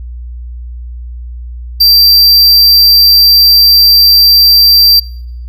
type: tone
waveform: square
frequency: 4699 Hz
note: D8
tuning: in tune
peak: -3 dBFS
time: 1.8-5 s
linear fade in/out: 10 ms
effects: noise-tail reverb RT60 0.7 s tail -24 dB re dry + added 60 Hz sine -21 dBFS peak until 5.48 s